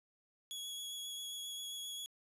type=tone with vibrato; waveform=sawtooth; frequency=3352 Hz; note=G#7; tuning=15 cents sharp; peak=-39 dBFS; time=0.51-2.06 s; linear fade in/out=0 ms; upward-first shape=triangle; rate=7.5 Hz; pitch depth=14 cents each way; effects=resampled to 32000 Hz